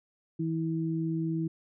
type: tone pair together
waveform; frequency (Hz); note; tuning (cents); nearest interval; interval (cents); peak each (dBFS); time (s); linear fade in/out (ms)
sine; 162.2 / 324.6; E3 / E4; -28 / -27; octave; 1201; -30 / -31; 0.39-1.48; 10
effects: none